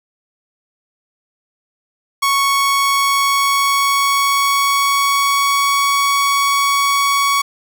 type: tone with pitch glide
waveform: sawtooth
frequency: 1108.7 to 1120.3 Hz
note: C#6 to C#6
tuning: 0 to +18 cents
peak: -9 dBFS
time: 2.22-7.42 s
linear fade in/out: 10 ms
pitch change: +18 cents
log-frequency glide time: 2.39-5.83 s
effects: none